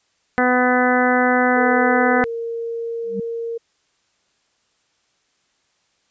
harmonic tone, 250 Hz, B3, 21 cents sharp, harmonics 1 / 2 / 3 / 4 / 5 / 6 / 7 / 8, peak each -19 / -20 / -20 / -27 / -25 / -22 / -24 / -26 dBFS, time 0.38-2.24 s, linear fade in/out 0 ms
sine tone, 462.4 Hz, A#4, 14 cents flat, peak -23 dBFS, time 1.56-3.58 s, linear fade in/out 10 ms
sine tone with exponential growth, 195.7 Hz, G3, 3 cents flat, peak -20 dBFS, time 3.03-3.2 s, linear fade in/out 5 ms, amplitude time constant 36 ms
effects white hiss -65 dBFS RMS until 6.1 s + resampled to 16000 Hz

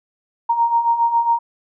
sine beating tone pair, 927 / 934.3 Hz, A#5 / A#5, -10 / +4 cents, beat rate 7.3 Hz, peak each -21 / -15 dBFS, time 0.49-1.39 s, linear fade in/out 10 ms, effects none

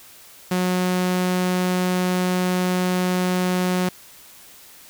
sawtooth tone, 182 Hz, F#3, 28 cents flat, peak -15 dBFS, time 0.51-3.89 s, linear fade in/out 5 ms, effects white hiss -46 dBFS RMS until 4.89 s

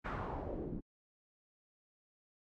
pink noise with low-pass filter sweep, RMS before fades -41 dBFS, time 0.04-0.81 s, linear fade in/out 20 ms, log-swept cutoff 1700 to 260 Hz, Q 1.9, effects AAC 64 kbps

